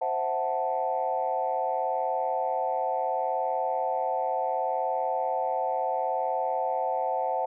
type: chord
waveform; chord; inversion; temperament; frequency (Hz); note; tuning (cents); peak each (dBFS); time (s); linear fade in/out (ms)
sine; F# half-diminished seventh; second; equal; 523.3 / 659.3 / 740 / 880; C5 / E5 / F#5 / A5; 0 / 0 / 0 / 0; -31 / -32 / -29 / -30; 0.01-7.46; 10
effects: tanh soft clip ceiling -15 dBFS